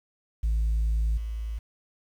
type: tone with level steps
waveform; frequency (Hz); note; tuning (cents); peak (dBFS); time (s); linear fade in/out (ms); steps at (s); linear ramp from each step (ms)
sine; 55; A1; 0; -20 / -29; 0.43-1.59; 10; 1.17; 5
effects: tanh soft clip ceiling -20 dBFS + 9-bit